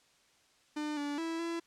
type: tone with pitch steps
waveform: 45% pulse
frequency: 300.3 / 289.3 / 328.7 / 335.3 Hz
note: D4 / D4 / E4 / E4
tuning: +39 / -26 / -5 / +30 cents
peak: -34 dBFS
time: 0.76-1.6 s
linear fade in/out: 10 ms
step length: 210 ms
effects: white hiss -67 dBFS RMS until 1.66 s + low-pass 7000 Hz 12 dB/octave